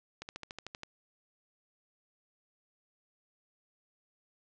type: slowing click train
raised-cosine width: 0.2 ms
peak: -24 dBFS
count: 9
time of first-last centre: 0.22-0.834 s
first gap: 69 ms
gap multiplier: 1.03
effects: low-pass 7000 Hz 12 dB/octave